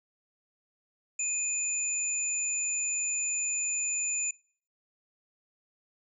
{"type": "tone pair together", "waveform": "sine", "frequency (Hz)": [2488, 7037], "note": ["D#7", "A8"], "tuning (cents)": [-1, -1], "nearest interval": "octave + tritone", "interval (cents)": 1800, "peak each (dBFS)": [-35, -29], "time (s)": [1.19, 4.31], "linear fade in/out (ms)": 5, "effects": ["noise-tail reverb RT60 0.5 s tail -23 dB re dry"]}